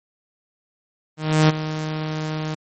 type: tone with ADSR envelope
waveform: sawtooth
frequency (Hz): 155.4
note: D#3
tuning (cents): -2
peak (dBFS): -7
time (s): 1.17-2.55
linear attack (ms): 320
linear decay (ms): 21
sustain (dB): -13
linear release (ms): 13
effects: MP3 32 kbps